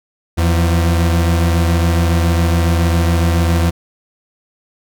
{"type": "tone pair together", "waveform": "40% pulse", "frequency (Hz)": [83.7, 174.61], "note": ["E2", "F3"], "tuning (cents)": [27, 0], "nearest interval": "octave + minor second", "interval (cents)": 1273, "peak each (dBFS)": [-11, -19], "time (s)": [0.37, 3.71], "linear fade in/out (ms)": 20, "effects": []}